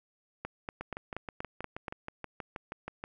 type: two click trains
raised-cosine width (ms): 0.5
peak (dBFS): -21 / -23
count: 7 / 15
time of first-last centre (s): 0.45-1.882 / 0.81-3.039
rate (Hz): 4.19 / 6.28
effects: none